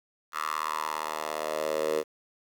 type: tone with high-pass filter sweep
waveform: 10% pulse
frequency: 77.4 Hz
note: D#2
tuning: 9 cents flat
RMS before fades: -31 dBFS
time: 0.32-2.04 s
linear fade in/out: 50 ms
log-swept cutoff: 1300 to 460 Hz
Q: 4.4
effects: 9-bit